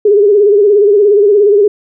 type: tone with vibrato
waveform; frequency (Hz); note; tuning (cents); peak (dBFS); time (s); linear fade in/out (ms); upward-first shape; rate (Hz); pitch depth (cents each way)
sine; 409.9; G#4; -23; -4; 0.05-1.68; 5; sine; 17; 76
effects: none